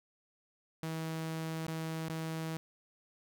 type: tone with dropouts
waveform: sawtooth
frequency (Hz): 161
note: E3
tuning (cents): -41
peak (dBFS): -32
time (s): 0.83-2.57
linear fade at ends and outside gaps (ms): 0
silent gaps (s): 1.666-1.681 / 2.085-2.097
effects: none